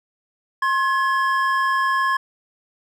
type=tone pair together; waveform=triangle; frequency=1067 / 1694.3 Hz; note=C6 / G#6; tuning=+34 / +34 cents; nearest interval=minor sixth; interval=800 cents; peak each=-17 / -20 dBFS; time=0.62-2.17 s; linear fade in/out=5 ms; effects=none